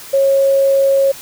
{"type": "tone", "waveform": "sine", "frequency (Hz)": 547, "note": "C#5", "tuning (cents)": -23, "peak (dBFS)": -9, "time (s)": [0.13, 1.12], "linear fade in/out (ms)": 10, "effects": ["white hiss -34 dBFS RMS until 1.21 s"]}